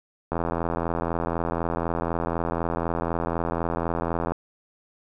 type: click train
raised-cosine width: 1 ms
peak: -12 dBFS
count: 337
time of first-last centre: 0.32-4.32 s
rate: 84 Hz
effects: none